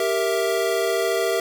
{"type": "chord", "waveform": "square", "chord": "E diminished", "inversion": "first", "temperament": "equal", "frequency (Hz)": [392, 466.2, 659.3], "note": ["G4", "Bb4", "E5"], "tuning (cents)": [0, 0, 0], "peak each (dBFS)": -25, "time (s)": [0, 1.4], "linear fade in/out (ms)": 2, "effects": []}